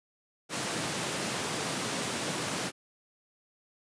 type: high-pass noise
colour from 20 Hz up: pink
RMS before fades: -33 dBFS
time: 0.49-2.72 s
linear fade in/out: 50 ms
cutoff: 130 Hz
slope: 24 dB/octave
effects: resampled to 22050 Hz